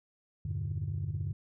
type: chord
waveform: sine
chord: E half-diminished seventh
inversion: none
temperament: equal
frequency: 82.41 / 98 / 116.54 / 146.83 Hz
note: E2 / G2 / Bb2 / D3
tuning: 0 / 0 / 0 / 0 cents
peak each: -39 / -34 / -39 / -36 dBFS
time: 0.45-1.33 s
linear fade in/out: 5 ms
effects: tanh soft clip ceiling -26 dBFS

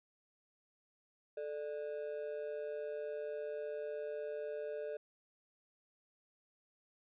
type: ring-modulated tone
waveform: triangle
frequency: 516 Hz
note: C5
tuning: 24 cents flat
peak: -34 dBFS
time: 1.37-4.97 s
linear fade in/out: 5 ms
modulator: 78.2 Hz
effects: resampled to 8000 Hz

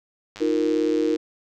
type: click train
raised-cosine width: 0.2 ms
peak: -21 dBFS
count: 85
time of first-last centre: 0.36-1.16 s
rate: 105 Hz
type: chord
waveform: sine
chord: Eb suspended second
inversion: none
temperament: equal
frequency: 311.1 / 349.2 / 466.2 Hz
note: Eb4 / F4 / Bb4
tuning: 0 / 0 / 0 cents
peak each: -22 / -25 / -23 dBFS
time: 0.4-1.17 s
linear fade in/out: 20 ms
effects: none

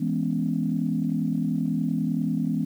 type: chord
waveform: sine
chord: C# minor seventh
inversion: first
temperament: equal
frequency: 164.81 / 207.7 / 246.9 / 277.2 Hz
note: E3 / G#3 / B3 / C#4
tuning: 0 / 0 / 0 / 0 cents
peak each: -27 / -28 / -27 / -30 dBFS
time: 0-2.65 s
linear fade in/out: 10 ms
effects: tanh soft clip ceiling -12 dBFS + 9-bit

